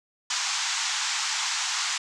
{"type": "band-pass noise", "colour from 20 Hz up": "white", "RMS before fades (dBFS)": -28, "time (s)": [0.3, 1.98], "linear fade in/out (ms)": 5, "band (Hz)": [810, 7400], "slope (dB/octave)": 48, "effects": []}